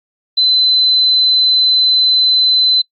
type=tone; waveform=sine; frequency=4040 Hz; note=B7; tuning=39 cents sharp; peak=-8 dBFS; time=0.37-2.82 s; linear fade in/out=10 ms; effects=noise-tail reverb RT60 0.1 s tail -25 dB re dry + Opus 48 kbps